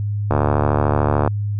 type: click train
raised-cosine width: 1 ms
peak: -3 dBFS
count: 72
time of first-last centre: 0.31-1.276 s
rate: 73.5 Hz
effects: added 103 Hz sine -19 dBFS peak until 1.59 s